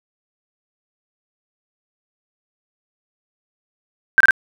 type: tone bursts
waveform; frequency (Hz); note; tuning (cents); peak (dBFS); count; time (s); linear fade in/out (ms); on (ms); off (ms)
sine; 1568; G6; 0; -7; 3; 4.18-4.308; 0; 24; 28
effects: none